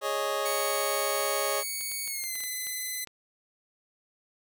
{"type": "chord", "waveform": "25% pulse", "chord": "Ab suspended fourth", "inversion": "none", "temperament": "just", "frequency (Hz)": [415.3, 553.7, 623], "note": ["Ab4", "Db5", "Eb5"], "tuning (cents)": [0, -2, 2], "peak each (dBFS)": [-30, -27, -29], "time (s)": [0.01, 1.64], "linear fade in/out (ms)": 50}
{"type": "tone with pitch glide", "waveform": "5% pulse", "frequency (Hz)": [2231, 2022], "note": ["C#7", "B6"], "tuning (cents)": [11, 40], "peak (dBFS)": -22, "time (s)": [0.45, 3.05], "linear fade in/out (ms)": 10, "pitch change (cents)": -171, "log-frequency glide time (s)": [2.06, 2.38]}
{"type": "clicks", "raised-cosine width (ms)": 0.2, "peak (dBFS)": -29, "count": 12, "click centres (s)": [1.154, 1.201, 1.25, 1.81, 1.917, 2.077, 2.239, 2.355, 2.405, 2.437, 2.669, 3.073]}
{"effects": []}